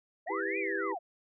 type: linear two-way sweep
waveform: sine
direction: up then down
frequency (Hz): 582 to 2476 to 623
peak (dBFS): -34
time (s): 0.26-0.99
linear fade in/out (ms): 20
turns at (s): 0.58
type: tone with vibrato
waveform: sine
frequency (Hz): 1848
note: A#6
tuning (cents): -16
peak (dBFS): -40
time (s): 0.27-0.92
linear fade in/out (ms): 5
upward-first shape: sine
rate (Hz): 3.8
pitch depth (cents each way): 180
type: chord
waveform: sine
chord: E minor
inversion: none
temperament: just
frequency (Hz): 329.6 / 395.6 / 494.4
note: E4 / G4 / B4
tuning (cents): 0 / +16 / +2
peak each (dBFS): -38 / -35 / -39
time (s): 0.29-0.95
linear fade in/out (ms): 20
effects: none

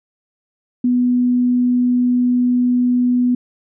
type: tone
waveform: sine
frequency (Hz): 246.9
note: B3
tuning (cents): 0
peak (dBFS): -12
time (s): 0.84-3.35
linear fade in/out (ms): 5
effects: none

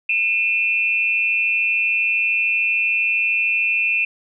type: tone pair together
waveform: sine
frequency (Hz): 2447 / 2660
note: D#7 / E7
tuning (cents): -29 / +15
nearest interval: minor second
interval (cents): 144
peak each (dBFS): -19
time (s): 0.09-4.05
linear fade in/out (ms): 5
effects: none

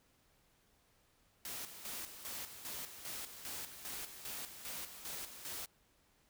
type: noise with tremolo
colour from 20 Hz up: white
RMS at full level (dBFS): -44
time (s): 1.45-5.66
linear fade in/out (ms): 2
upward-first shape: square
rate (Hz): 2.5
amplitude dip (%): 60
effects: pink hiss -72 dBFS RMS until 6.29 s

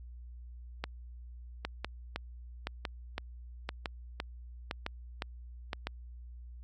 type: two click trains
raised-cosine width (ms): 0.3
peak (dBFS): -18 / -18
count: 9 / 6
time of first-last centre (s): 1.65-5.732 / 0.84-5.87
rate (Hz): 1.96 / 0.994
effects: added 60 Hz sine -45 dBFS peak until 6.63 s + AAC 32 kbps

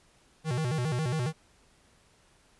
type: tone with vibrato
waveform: square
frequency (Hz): 139.6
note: C#3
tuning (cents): +13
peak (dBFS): -28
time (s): 0.44-1.33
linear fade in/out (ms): 50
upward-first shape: square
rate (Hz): 7.3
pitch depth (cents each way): 220
effects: pink hiss -63 dBFS RMS until 2.59 s + resampled to 24000 Hz

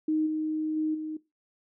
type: tone with level steps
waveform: sine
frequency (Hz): 311.1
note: D#4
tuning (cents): 0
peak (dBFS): -23 / -27 / -25 / -32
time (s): 0.08-1.17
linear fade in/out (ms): 5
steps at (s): 0.26 / 0.76 / 0.94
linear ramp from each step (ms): 10
effects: noise-tail reverb RT60 0.2 s tail -17 dB re dry

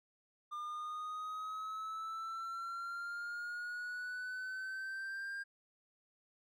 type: exponential sweep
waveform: triangle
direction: up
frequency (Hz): 1200 to 1606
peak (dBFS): -38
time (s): 0.51-5.44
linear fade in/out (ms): 20
effects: none

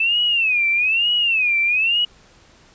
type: tone with vibrato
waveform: sine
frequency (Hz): 2613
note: E7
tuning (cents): -16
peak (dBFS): -15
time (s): 0-2.05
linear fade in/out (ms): 5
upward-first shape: sine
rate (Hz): 1.1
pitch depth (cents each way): 190
effects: pink hiss -51 dBFS RMS until 2.74 s + resampled to 16000 Hz

